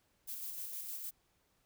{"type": "noise with tremolo", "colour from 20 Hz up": "violet", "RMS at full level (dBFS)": -42, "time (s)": [0.27, 1.11], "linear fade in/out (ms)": 20, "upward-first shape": "square", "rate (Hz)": 6.5, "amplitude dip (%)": 30, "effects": ["pink hiss -75 dBFS RMS until 1.65 s"]}